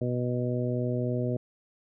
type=harmonic tone; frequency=123.47 Hz; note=B2; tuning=in tune; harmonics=1 / 2 / 3 / 4 / 5; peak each=-29 / -32 / -34 / -35 / -36 dBFS; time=0.01-1.37 s; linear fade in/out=5 ms; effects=none